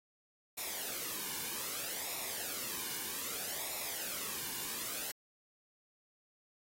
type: noise with flanger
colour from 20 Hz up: white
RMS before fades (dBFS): -40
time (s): 0.57-5.12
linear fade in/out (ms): 10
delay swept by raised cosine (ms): 0.64 to 1.56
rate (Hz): 0.63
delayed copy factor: -0.6
effects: AAC 48 kbps